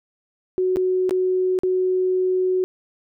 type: tone with dropouts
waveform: sine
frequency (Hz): 370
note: F#4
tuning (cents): 0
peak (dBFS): -17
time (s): 0.58-2.64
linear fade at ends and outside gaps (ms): 0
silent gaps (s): 0.76-0.769 / 1.094-1.109 / 1.589-1.634
effects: none